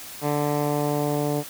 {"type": "tone with low-pass filter sweep", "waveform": "10% pulse", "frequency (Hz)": 146.83, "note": "D3", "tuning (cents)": 0, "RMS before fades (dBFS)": -24, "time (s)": [0.21, 1.44], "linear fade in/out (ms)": 50, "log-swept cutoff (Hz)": [1400, 610], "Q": 0.88, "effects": ["white hiss -39 dBFS RMS until 1.49 s"]}